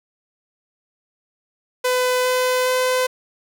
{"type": "tone with pitch steps", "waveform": "sawtooth", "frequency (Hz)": [503, 506.2, 509.4], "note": ["B4", "B4", "C5"], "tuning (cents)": [32, 43, -46], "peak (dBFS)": -13, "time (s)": [1.84, 3.07], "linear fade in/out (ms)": 10, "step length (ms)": 410, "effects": []}